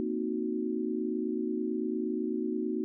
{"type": "chord", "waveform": "sine", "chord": "C half-diminished seventh", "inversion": "third", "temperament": "equal", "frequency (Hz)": [233.1, 261.6, 311.1, 370], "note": ["Bb3", "C4", "Eb4", "Gb4"], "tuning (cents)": [0, 0, 0, 0], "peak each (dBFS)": [-34, -37, -34, -34], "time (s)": [0, 2.84], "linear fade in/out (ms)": 0, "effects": []}